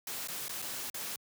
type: noise with dropouts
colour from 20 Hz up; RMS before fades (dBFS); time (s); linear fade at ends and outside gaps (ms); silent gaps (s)
white; -39; 0.07-1.16; 2; 0.274-0.284 / 0.483-0.493 / 0.619-0.623 / 0.9-0.943
effects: high-pass 100 Hz 12 dB/octave